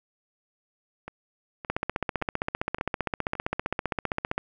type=two click trains; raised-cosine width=0.5 ms; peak=-22 / -11 dBFS; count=5 / 42; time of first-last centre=1.08-3.353 / 1.7-4.38 s; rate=1.76 / 15.3 Hz; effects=none